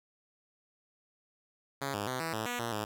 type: tone with pitch steps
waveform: 5% pulse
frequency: 138.3 / 102.7 / 128.3 / 163.4 / 109.5 / 243.3 / 117.1 / 106 Hz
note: C#3 / G#2 / C3 / E3 / A2 / B3 / A#2 / G#2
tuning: -4 / -19 / -34 / -15 / -8 / -26 / +8 / +36 cents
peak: -22 dBFS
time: 1.81-2.85 s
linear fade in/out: 10 ms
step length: 130 ms
effects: none